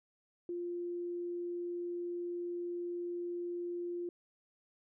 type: tone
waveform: sine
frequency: 349.2 Hz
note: F4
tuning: in tune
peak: -36 dBFS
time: 0.49-4.09 s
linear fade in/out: 2 ms
effects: none